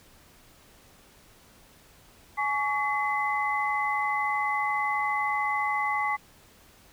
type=tone cluster; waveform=sine; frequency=842 / 1128 / 2031 Hz; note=G#5 / C#6 / B6; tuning=+24 / +30 / +48 cents; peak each=-29 dBFS; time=2.37-6.17 s; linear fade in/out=20 ms; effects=pink hiss -56 dBFS RMS until 6.92 s